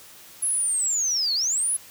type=linear two-way sweep; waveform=sine; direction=down then up; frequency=10960 to 4186 to 10960 Hz; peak=-21 dBFS; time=0.42-1.77 s; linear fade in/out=10 ms; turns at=1.34 s; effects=white hiss -47 dBFS RMS until 1.9 s